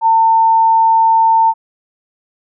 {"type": "tone", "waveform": "sine", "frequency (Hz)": 900, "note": "A5", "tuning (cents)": 39, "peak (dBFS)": -7, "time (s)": [0.01, 1.54], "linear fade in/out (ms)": 50, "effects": []}